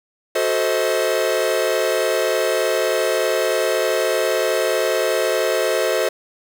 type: chord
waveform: 45% pulse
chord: F# diminished seventh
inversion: none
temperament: equal with one note detuned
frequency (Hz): 370 / 440 / 523.3 / 635.3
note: F#4 / A4 / C5 / Eb5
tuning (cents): 0 / 0 / 0 / +36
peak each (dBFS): -25 / -23 / -22 / -22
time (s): 0.35-6.09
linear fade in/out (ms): 5
effects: none